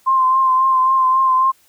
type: tone with vibrato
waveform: sine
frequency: 1047 Hz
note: C6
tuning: 1 cent sharp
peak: -11 dBFS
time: 0.06-1.52 s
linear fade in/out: 20 ms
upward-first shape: triangle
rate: 3.7 Hz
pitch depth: 32 cents each way
effects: white hiss -55 dBFS RMS until 1.68 s